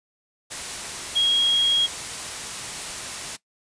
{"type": "tone in noise", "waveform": "sine", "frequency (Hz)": 3281, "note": "G#7", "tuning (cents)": -22, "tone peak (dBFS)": -17, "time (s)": [1.15, 1.87], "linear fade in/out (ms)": 20, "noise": "white", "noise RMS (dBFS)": -32, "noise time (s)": [0.5, 3.37], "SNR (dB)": 12, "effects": ["noise-tail reverb RT60 0.1 s tail -18 dB re dry", "resampled to 22050 Hz"]}